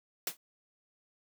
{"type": "noise with exponential decay", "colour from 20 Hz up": "white", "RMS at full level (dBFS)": -29, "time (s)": [0.27, 0.37], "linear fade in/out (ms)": 2, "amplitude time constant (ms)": 21, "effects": ["high-pass 150 Hz 12 dB/octave"]}